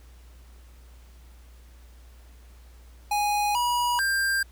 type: tone with pitch steps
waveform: square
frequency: 828 / 968 / 1589 Hz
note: G#5 / B5 / G6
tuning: -5 / -35 / +23 cents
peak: -23 dBFS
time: 3.11-4.43 s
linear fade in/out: 5 ms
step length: 440 ms
effects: added 60 Hz sine -47 dBFS peak until 4.51 s + pink hiss -59 dBFS RMS until 4.51 s